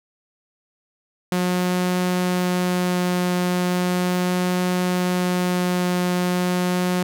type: tone with vibrato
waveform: sawtooth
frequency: 180.1 Hz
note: F#3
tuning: 46 cents flat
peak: -15 dBFS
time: 1.32-7.03 s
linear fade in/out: 2 ms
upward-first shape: triangle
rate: 0.37 Hz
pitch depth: 9 cents each way
effects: none